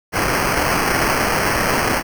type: noise with sample-and-hold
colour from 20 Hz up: white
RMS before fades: -18 dBFS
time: 0.12-2.03 s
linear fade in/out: 50 ms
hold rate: 3675 Hz
effects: none